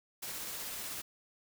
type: noise with tremolo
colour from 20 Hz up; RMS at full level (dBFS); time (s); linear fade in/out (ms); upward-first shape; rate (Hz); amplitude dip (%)
white; -40; 0.22-1.02; 10; triangle; 16; 25
effects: none